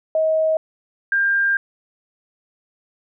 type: tone pair in turn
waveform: sine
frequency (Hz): 634 / 1597.6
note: D#5 / G6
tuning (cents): +32 / +32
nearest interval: octave + major third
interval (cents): 1600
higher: second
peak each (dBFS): -15 / -15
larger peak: neither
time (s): 0.15-0.57 / 1.12-1.57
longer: second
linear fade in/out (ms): 2
effects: none